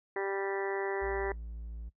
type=harmonic tone; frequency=196.2 Hz; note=G3; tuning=2 cents sharp; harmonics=2 / 3 / 4 / 5 / 6 / 7 / 8 / 9 / 10; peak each=-33 / -43 / -40 / -43 / -49 / -49 / -48 / -43 / -42 dBFS; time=0.16-1.32 s; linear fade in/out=2 ms
type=tone; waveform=triangle; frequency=56.6 Hz; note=A1; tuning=50 cents sharp; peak=-37 dBFS; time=1.01-1.9 s; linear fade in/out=20 ms
effects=noise-tail reverb RT60 0.1 s tail -20 dB re dry